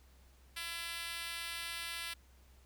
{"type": "tone with high-pass filter", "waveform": "5% pulse", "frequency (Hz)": 336.3, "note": "E4", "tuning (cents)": 35, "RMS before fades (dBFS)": -42, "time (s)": [0.56, 2.14], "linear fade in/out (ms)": 10, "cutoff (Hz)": 1600, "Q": 0.61, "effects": ["added 64 Hz sine -60 dBFS peak until 2.65 s", "pink hiss -68 dBFS RMS until 2.65 s"]}